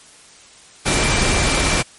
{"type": "tone in noise", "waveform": "sine", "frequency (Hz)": 2349, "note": "D7", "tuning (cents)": 0, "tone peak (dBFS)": -25, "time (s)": [0.85, 1.83], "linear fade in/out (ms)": 20, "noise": "pink", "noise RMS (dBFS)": -17, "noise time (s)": [0.85, 1.83], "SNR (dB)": -11, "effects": ["white hiss -45 dBFS RMS until 1.98 s", "MP3 48 kbps"]}